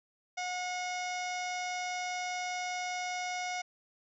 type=harmonic tone; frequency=725 Hz; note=F#5; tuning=35 cents flat; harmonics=1 / 2 / 3 / 4 / 5 / 6 / 7 / 8 / 9 / 10; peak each=-36 / -45 / -39 / -49 / -49 / -55 / -47 / -46 / -55 / -55 dBFS; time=0.37-3.62 s; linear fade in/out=10 ms; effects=none